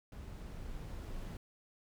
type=noise with level ramp; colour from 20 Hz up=brown; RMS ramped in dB=-47 to -42 dBFS; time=0.12-1.37 s; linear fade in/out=2 ms; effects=none